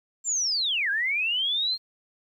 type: linear two-way sweep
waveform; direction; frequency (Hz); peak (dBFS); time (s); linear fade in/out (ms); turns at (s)
sine; down then up; 7459 to 1568 to 4255; -23; 0.24-1.78; 50; 0.9
effects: 10-bit